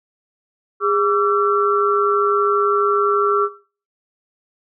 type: tone cluster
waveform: sine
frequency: 407.9 / 1152 / 1347 Hz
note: G#4 / D6 / E6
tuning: -31 / -34 / +37 cents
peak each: -19 dBFS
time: 0.8-3.49 s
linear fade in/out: 50 ms
effects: noise-tail reverb RT60 0.4 s tail -17 dB re dry